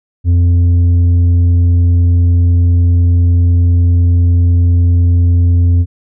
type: tone with tanh clipping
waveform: sine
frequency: 87 Hz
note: F2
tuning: 6 cents flat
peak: -7 dBFS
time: 0.24-5.86 s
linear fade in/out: 50 ms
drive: 5 dB
effects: none